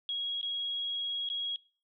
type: tone with dropouts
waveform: sine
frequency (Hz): 3306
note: G#7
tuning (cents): -9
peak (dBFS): -31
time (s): 0.09-1.56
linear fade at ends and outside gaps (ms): 1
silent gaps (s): 0.413-0.429 / 1.289-1.3
effects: noise-tail reverb RT60 0.4 s tail -23 dB re dry